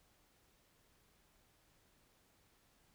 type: silence
effects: pink hiss -72 dBFS RMS until 2.94 s

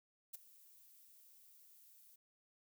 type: noise with ADSR envelope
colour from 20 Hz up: violet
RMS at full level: -45 dBFS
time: 0.33-2.16 s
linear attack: 14 ms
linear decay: 16 ms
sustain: -19 dB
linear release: 6 ms
effects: none

